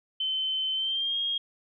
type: tone with pitch glide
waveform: sine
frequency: 3070 to 3253 Hz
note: G7 to G#7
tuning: -37 to -37 cents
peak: -26 dBFS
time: 0.2-1.38 s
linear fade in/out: 5 ms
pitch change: +100 cents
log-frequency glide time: 0.74-1.17 s
effects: none